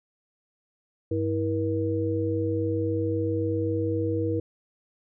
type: tone cluster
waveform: sine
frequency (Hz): 100.3 / 324.1 / 476.7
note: G2 / E4 / A#4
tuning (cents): +40 / -29 / +39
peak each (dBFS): -28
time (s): 1.11-4.4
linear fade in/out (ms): 5
effects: none